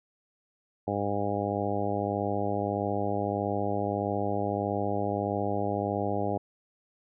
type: harmonic tone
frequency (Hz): 101.6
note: G#2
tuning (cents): -38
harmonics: 1 / 2 / 3 / 4 / 5 / 6 / 7 / 8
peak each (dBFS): -35 / -35 / -35 / -35 / -35 / -35 / -35 / -35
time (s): 0.87-6.38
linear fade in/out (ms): 10
effects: none